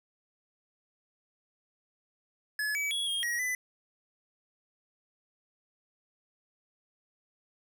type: tone with pitch steps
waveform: square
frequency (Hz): 1706 / 2287 / 3348 / 3241 / 1899 / 2002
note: G#6 / D7 / G#7 / G#7 / A#6 / B6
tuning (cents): +46 / -47 / +13 / -43 / +32 / +23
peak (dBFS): -30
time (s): 2.59-3.55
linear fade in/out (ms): 2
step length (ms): 160
effects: none